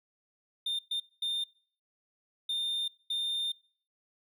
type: tone bursts at uneven times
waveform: triangle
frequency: 3619 Hz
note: A7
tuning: 48 cents sharp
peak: -28 dBFS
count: 5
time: 0.66-0.79 / 0.91-1 / 1.22-1.44 / 2.49-2.88 / 3.1-3.52 s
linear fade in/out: 5 ms
effects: noise-tail reverb RT60 0.5 s tail -23 dB re dry